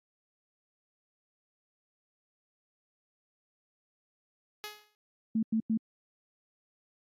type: tone with exponential decay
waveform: 5% pulse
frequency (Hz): 420.6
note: G#4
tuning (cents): +22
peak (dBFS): -25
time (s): 4.64-4.95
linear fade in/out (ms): 0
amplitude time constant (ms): 67
type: tone bursts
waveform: sine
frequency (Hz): 222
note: A3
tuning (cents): +16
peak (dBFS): -25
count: 3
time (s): 5.35-5.775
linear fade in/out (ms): 5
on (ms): 79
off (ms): 94
effects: AAC 64 kbps